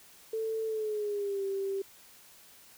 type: tone with pitch glide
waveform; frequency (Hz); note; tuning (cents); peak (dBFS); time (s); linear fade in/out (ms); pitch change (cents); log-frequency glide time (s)
sine; 443.7 to 390.8; A4 to G4; +14 to -5; -30; 0.33-1.82; 5; -219; 0.66-1.44
effects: white hiss -56 dBFS RMS until 2.77 s